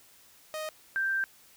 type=tone pair in turn; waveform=sawtooth / sine; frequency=622.3 / 1571.7 Hz; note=D#5 / G6; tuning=0 / +4 cents; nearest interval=octave + major third; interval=1604 cents; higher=second; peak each=-30 / -26 dBFS; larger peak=second; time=0.54-0.69 / 0.96-1.24 s; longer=second; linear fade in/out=0 ms; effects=white hiss -58 dBFS RMS until 1.56 s

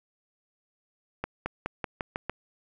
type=accelerating click train; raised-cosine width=0.5 ms; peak=-15 dBFS; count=7; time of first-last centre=1.24-2.296 s; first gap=220 ms; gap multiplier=0.91; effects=none

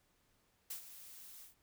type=noise with ADSR envelope; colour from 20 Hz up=blue; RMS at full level=-42 dBFS; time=0.7-1.55 s; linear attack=7 ms; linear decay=100 ms; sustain=-12 dB; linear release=130 ms; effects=pink hiss -75 dBFS RMS until 1.62 s

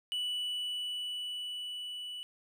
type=tone with level ramp; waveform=triangle; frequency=2960 Hz; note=F#7; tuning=in tune; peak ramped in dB=-30 to -38 dBFS; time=0.12-2.23 s; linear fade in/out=0 ms; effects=none

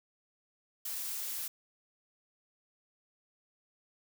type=noise; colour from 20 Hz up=blue; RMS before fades=-38 dBFS; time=0.85-1.48 s; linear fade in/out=5 ms; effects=none

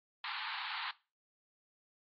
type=band-pass noise; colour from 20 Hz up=pink; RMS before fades=-41 dBFS; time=0.24-0.91 s; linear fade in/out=2 ms; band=830 to 4400 Hz; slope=96 dB/octave; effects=noise-tail reverb RT60 0.3 s tail -19 dB re dry + AAC 32 kbps

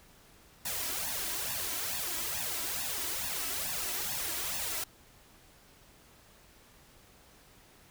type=noise with flanger; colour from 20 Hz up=white; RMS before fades=-35 dBFS; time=0.65-4.84 s; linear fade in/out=5 ms; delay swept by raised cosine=1.1 to 3.1 ms; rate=2.3 Hz; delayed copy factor=+0.8; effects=pink hiss -59 dBFS RMS until 7.9 s

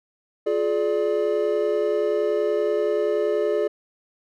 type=chord; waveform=triangle; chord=D diminished; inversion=first; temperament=just; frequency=352.4 / 422.9 / 587.3 Hz; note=F4 / Ab4 / D5; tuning=+16 / +31 / 0 cents; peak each=-25 / -20 / -23 dBFS; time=0.46-3.68 s; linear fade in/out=10 ms; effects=none

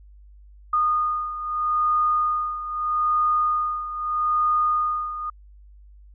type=beating tone pair; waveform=sine; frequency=1227 / 1227.79 Hz; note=D#6 / D#6; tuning=-25 / -23 cents; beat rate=0.79 Hz; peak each=-21 / -26 dBFS; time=0.73-5.3 s; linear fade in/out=5 ms; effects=added 50 Hz sine -45 dBFS peak until 6.14 s

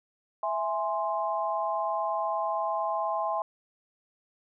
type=chord; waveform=sine; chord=E augmented; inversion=none; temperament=equal; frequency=659.3 / 830.6 / 1046.5 Hz; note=E5 / G#5 / B#5; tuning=0 / 0 / 0 cents; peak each=-31 dBFS; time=0.43-3.42 s; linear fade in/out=2 ms; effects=none

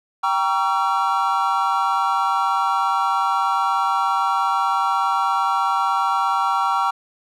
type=chord; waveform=triangle; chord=G diminished seventh; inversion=none; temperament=just; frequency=784 / 940.8 / 1128.9 / 1354.7 Hz; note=G5 / Bb5 / Db6 / Fb6; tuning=0 / +16 / +31 / +47 cents; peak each=-21 dBFS; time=0.23-6.91 s; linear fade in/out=10 ms; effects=none

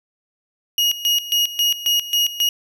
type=tone with tremolo; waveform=35% pulse; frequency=2878 Hz; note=F#7; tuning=49 cents flat; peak=-13 dBFS; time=0.78-2.49 s; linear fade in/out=2 ms; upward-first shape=square; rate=3.7 Hz; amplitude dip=80%; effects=none

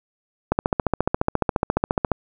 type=click train; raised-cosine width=1 ms; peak=-4 dBFS; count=24; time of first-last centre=0.52-2.117 s; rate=14.4 Hz; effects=none

